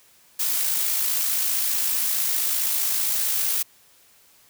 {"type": "noise with amplitude modulation", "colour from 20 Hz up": "blue", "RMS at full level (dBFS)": -22, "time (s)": [0.39, 3.63], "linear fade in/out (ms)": 10, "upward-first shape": "sine", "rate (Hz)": 55.3, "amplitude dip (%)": 30, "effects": ["white hiss -56 dBFS RMS until 4.49 s"]}